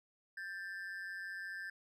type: ring-modulated tone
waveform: triangle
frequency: 1671 Hz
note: G#6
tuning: 10 cents sharp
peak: -37 dBFS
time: 0.37-1.7 s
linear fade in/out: 5 ms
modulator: 92.6 Hz
effects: none